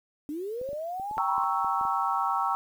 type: linear sweep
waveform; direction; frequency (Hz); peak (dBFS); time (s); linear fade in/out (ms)
sine; up; 283.3 to 1061; -31; 0.29-1.44; 0
type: clicks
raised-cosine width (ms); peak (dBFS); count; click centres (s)
2; -33; 10; 0.614 / 0.69 / 0.731 / 0.998 / 1.112 / 1.171 / 1.381 / 1.646 / 1.812 / 1.852
type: chord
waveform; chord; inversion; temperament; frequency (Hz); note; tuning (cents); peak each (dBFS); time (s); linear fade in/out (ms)
sine; G diminished seventh; none; equal; 784 / 932.3 / 1108.7 / 1318.5; G5 / Bb5 / Db6 / Fb6; 0 / 0 / 0 / 0; -30; 1.18-2.55; 0
effects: 9-bit